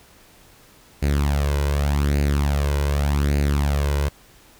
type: tone with flanger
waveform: sawtooth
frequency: 71.7 Hz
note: D2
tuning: 41 cents flat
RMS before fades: -20 dBFS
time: 1.02-4.09 s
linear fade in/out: 10 ms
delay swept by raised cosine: 0.44 to 2.04 ms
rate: 0.85 Hz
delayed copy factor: +0.65
effects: pink hiss -51 dBFS RMS until 4.59 s